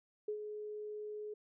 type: tone with ADSR envelope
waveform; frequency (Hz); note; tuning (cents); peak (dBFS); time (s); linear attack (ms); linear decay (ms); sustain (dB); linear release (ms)
sine; 422.2; G#4; +29; -34; 0.28-1.34; 5; 86; -7; 7
effects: none